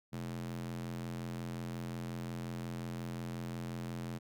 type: tone with high-pass filter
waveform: square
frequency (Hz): 42.8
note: F1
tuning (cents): -34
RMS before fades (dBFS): -41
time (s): 0.12-4.19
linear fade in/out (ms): 20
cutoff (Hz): 160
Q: 2.9
effects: none